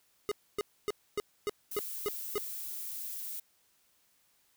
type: tone bursts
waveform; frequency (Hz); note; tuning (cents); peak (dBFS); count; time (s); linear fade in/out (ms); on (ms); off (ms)
square; 414.1; G#4; -5; -30; 8; 0.29-2.38; 0; 25; 270
type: noise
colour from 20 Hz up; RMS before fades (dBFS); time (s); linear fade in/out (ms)
violet; -40; 1.71-3.4; 5
effects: white hiss -70 dBFS RMS until 4.56 s